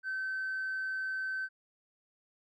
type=tone with tanh clipping; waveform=triangle; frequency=1537 Hz; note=G6; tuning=35 cents flat; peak=-33 dBFS; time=0.03-1.49 s; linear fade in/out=50 ms; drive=5 dB; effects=none